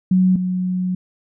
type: tone pair in turn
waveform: sine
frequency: 185 / 183.09 Hz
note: F#3 / F#3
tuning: 0 / -18 cents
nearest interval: unison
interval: 18 cents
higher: first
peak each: -11 / -18 dBFS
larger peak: first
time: 0.11-0.36 / 0.36-0.95 s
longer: second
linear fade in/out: 5 ms
effects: none